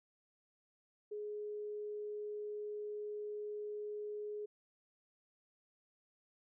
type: tone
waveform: sine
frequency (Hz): 418.8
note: G#4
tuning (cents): +15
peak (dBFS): -40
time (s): 1.11-4.46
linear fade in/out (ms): 10
effects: none